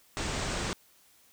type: low-pass noise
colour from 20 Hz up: pink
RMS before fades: -33 dBFS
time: 0.17-0.73 s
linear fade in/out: 0 ms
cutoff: 8700 Hz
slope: 96 dB/octave
effects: white hiss -62 dBFS RMS until 1.32 s